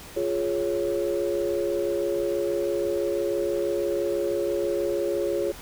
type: chord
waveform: sine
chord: Db major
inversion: first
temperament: equal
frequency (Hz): 349.2 / 415.3 / 554.4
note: F4 / Ab4 / Db5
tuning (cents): 0 / 0 / 0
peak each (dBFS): -27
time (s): 0.16-5.52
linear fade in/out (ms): 10
effects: tanh soft clip ceiling -14 dBFS + pink hiss -43 dBFS RMS until 5.61 s